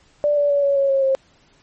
sine tone with pitch steps, 587.3 / 578.2 / 569.3 / 560.5 / 551.8 / 543.2 / 534.8 Hz, D5 / D5 / C#5 / C#5 / C#5 / C#5 / C5, 0 / -27 / +46 / +19 / -8 / -35 / +38 cents, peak -14 dBFS, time 0.24-1.15 s, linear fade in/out 0 ms, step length 130 ms, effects pink hiss -56 dBFS RMS until 1.62 s + MP3 32 kbps

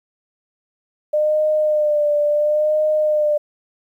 sine tone with vibrato, 602 Hz, D5, 43 cents sharp, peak -14 dBFS, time 1.13-3.38 s, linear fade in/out 10 ms, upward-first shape sine, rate 0.72 Hz, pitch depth 36 cents each way, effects 9-bit

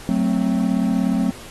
triangle chord, F# diminished, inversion none, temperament equal with one note detuned, 185 / 221.7 / 261.6 Hz, F#3 / A3 / C4, 0 / +13 / 0 cents, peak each -19 dBFS, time 0.09-1.31 s, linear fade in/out 0 ms, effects pink hiss -40 dBFS RMS until 1.5 s + AAC 32 kbps

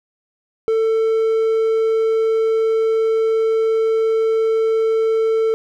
triangle tone, 445.7 Hz, A4, 22 cents sharp, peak -12 dBFS, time 0.68-5.54 s, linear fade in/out 0 ms, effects none

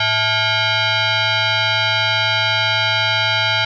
sine tone with frequency modulation, 870 Hz, A5, 20 cents flat, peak -14 dBFS, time 0-3.65 s, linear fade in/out 5 ms, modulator 762 Hz, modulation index 4.5, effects none

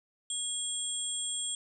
sine tone cluster, 3314 / 7570 / 8590 Hz, G#7 / A#8 / C9, -4 / +26 / +44 cents, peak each -36 / -37 / -36 dBFS, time 0.3-1.55 s, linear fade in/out 2 ms, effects none

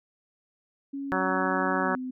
sine tone with pitch glide, 277.2 to 255.7 Hz, C#4 to C4, 0 to -40 cents, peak -31 dBFS, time 0.93-2.11 s, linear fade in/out 10 ms, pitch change -140 cents, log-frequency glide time 1.81-1.91 s
harmonic tone, 187 Hz, F#3, 19 cents sharp, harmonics 1 / 2 / 3 / 4 / 5 / 6 / 7 / 8 / 9, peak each -33 / -33 / -33 / -33 / -33 / -33 / -33 / -33 / -33 dBFS, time 1.12-1.95 s, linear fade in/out 0 ms
effects none

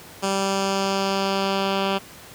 10% pulse tone with low-pass filter sweep, 195 Hz, G3, 9 cents flat, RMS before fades -23 dBFS, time 0.22-1.99 s, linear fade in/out 20 ms, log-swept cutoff 7800 to 3500 Hz, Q 1.7, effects pink hiss -43 dBFS RMS until 2.34 s + high-pass 80 Hz 12 dB/octave

